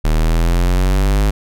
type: exponential sweep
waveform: square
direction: up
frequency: 38.15 to 51.91 Hz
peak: -12 dBFS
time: 0.04-1.31 s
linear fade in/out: 10 ms
effects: none